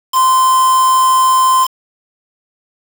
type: tone with quantisation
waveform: triangle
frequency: 1039 Hz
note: C6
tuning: 12 cents flat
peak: -6 dBFS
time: 0.12-1.68 s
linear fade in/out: 50 ms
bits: 3
effects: none